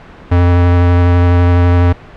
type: tone with vibrato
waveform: square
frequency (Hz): 88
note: F2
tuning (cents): +14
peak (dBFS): -7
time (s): 0.31-1.93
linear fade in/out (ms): 10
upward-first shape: triangle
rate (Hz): 12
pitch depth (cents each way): 14
effects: pink hiss -35 dBFS RMS until 2.16 s + low-pass 2000 Hz 12 dB/octave